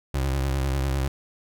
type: tone with vibrato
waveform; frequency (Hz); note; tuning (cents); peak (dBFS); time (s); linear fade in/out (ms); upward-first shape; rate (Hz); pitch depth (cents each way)
30% pulse; 67.4; C#2; -48; -20; 0.14-1.08; 5; sine; 10; 61
effects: none